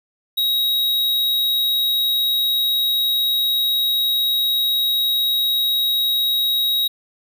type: tone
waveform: square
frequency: 3809 Hz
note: A#7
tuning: 37 cents sharp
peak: -17 dBFS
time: 0.37-6.88 s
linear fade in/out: 10 ms
effects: none